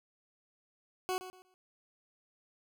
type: tone with echo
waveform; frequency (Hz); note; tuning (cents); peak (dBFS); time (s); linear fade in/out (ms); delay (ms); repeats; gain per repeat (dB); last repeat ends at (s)
20% pulse; 370; F#4; 0; -27; 1.09-1.18; 0; 120; 3; -12; 1.54
effects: none